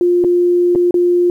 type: tone with dropouts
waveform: sine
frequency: 352.5 Hz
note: F4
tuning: 16 cents sharp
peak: -9 dBFS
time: 0.01-1.3 s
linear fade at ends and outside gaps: 1 ms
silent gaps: 0.24-0.246 / 0.751-0.757 / 0.909-0.942 s
effects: 8-bit